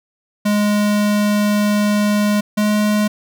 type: tone pair in turn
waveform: square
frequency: 207.7 / 210.1 Hz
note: G#3 / G#3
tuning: 0 / +20 cents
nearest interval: unison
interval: 20 cents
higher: second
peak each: -14 dBFS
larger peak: neither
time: 0.45-2.41 / 2.57-3.08 s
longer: first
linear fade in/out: 10 ms
effects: none